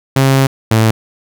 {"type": "tone pair in turn", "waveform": "sawtooth", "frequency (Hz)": [134.8, 111.04], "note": ["C#3", "A2"], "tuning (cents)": [-48, 16], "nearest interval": "minor third", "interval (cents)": 336, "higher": "first", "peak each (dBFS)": -4, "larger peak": "neither", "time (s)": [[0.16, 0.47], [0.71, 0.91]], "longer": "first", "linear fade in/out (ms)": 5, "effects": []}